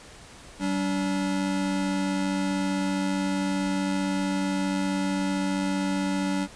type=tone pair together; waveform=square; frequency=191.4 / 286.8 Hz; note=G3 / D4; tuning=-41 / -41 cents; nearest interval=perfect fifth; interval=700 cents; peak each=-28 dBFS; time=0.59-6.48 s; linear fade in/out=50 ms; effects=pink hiss -47 dBFS RMS until 6.55 s + resampled to 22050 Hz